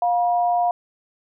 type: tone pair together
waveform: sine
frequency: 706.4 / 962 Hz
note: F5 / B5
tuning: +20 / -46 cents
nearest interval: perfect fourth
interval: 534 cents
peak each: -17 / -26 dBFS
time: 0.02-0.71 s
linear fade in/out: 2 ms
effects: none